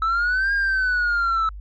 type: exponential two-way sweep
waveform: sine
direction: up then down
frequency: 1303 to 1626 to 1303 Hz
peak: -16 dBFS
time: 0.02-1.49 s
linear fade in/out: 2 ms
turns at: 0.53 s
effects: tanh soft clip ceiling -17 dBFS + added 50 Hz sine -33 dBFS peak until 1.6 s